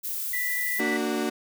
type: noise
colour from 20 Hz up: violet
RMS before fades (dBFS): -31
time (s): 0.03-0.81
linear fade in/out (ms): 20
type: tone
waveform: sine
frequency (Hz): 1975.5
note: B6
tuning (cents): 0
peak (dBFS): -27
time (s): 0.33-0.97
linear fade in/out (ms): 5
type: chord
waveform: 35% pulse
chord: Bb augmented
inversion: none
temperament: equal with one note detuned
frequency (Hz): 229.5 / 293.7 / 370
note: Bb3 / D4 / F#4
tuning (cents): -27 / 0 / 0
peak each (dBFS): -28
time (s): 0.79-1.3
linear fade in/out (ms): 10
effects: none